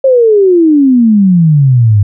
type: exponential sweep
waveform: sine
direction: down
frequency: 545 to 98.6 Hz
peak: -3 dBFS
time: 0.04-2.03 s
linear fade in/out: 5 ms
effects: none